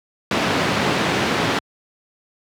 pink band-pass noise, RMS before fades -20 dBFS, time 0.31-1.59 s, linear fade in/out 2 ms, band 130 to 3600 Hz, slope 12 dB/octave, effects high-pass 80 Hz 12 dB/octave

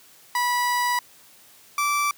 30% pulse tone pair in turn, 978 / 1164.3 Hz, B5 / D6, -17 / -15 cents, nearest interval minor third, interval 302 cents, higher second, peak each -18 dBFS, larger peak neither, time 0.35-0.99 / 1.78-2.11 s, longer first, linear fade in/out 2 ms, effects white hiss -52 dBFS RMS until 2.17 s + high-pass 80 Hz 12 dB/octave

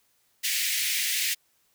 pink high-pass noise, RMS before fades -27 dBFS, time 0.43-1.35 s, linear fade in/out 20 ms, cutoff 1900 Hz, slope 48 dB/octave, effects white hiss -68 dBFS RMS until 1.74 s

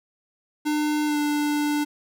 square tone with pitch glide, 300 to 295.2 Hz, D4 to D4, +37 to +9 cents, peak -22 dBFS, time 0.65-1.85 s, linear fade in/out 20 ms, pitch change -28 cents, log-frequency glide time 1.06-1.18 s, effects none

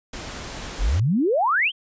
pink noise, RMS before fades -34 dBFS, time 0.13-1 s, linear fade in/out 5 ms
sine exponential sweep, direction up, 36 to 3281 Hz, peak -17 dBFS, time 0.78-1.72 s, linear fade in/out 50 ms
effects resampled to 16000 Hz

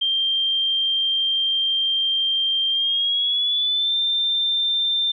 sine tone with pitch glide, 3173 to 3582 Hz, G7 to A7, +20 to +30 cents, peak -18 dBFS, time 0.01-5.12 s, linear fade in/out 10 ms, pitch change +210 cents, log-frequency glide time 2.7-3.96 s, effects none

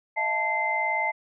sine tone cluster, 631 / 689 / 879 / 2076 Hz, D#5 / F5 / A5 / C7, +24 / -24 / -2 / -14 cents, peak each -34 / -35 / -27 / -26 dBFS, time 0.16-1.12 s, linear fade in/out 20 ms, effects none

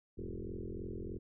sine tone with frequency modulation, 161 Hz, E3, 41 cents flat, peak -39 dBFS, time 0.17-1.19 s, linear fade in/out 20 ms, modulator 43.2 Hz, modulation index 6, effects none

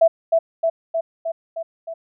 sine tone with echo, 659.3 Hz, E5, in tune, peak -9 dBFS, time 0.01-0.08 s, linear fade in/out 10 ms, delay 310 ms, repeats 6, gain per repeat -3 dB, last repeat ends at 1.94 s, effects none

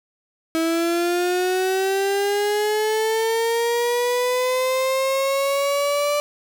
35% pulse linear sweep, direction up, 323.4 to 587.3 Hz, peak -17 dBFS, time 0.55-6.2 s, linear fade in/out 0 ms, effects none

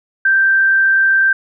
sine tone with frequency modulation, 1568 Hz, G6, in tune, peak -9 dBFS, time 0.25-1.33 s, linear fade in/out 5 ms, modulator 39.6 Hz, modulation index 0.34, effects none

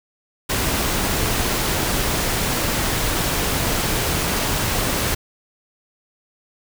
pink noise, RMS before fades -21 dBFS, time 0.49-5.15 s, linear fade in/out 10 ms, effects none

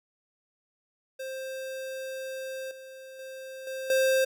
square tone with level steps, 527 Hz, C5, 12 cents sharp, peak -35 / -44 / -40 / -34 / -22 dBFS, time 1.19-4.25 s, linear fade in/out 10 ms, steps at 2.71 / 3.19 / 3.67 / 3.9 s, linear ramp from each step 2 ms, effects none

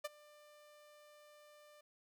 sawtooth tone with ADSR envelope, 595 Hz, D5, 22 cents sharp, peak -33 dBFS, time 0.04-1.81 s, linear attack 11 ms, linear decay 27 ms, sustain -23 dB, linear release 5 ms, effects none

